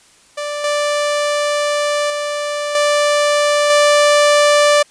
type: tone with level steps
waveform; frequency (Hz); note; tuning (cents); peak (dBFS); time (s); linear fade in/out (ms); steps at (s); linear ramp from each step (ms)
sawtooth; 587.3; D5; 0; -17 / -11 / -15 / -8 / -5; 0.37-4.83; 10; 0.64 / 2.1 / 2.75 / 3.7; 2
effects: white hiss -49 dBFS RMS until 4.9 s + resampled to 22050 Hz